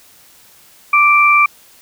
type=tone pair together; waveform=sine; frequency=1174.5 / 2349 Hz; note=D6 / D7; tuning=0 / 0 cents; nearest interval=octave; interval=1200 cents; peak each=-10 dBFS; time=0.93-1.46 s; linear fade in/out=5 ms; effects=white hiss -46 dBFS RMS until 1.81 s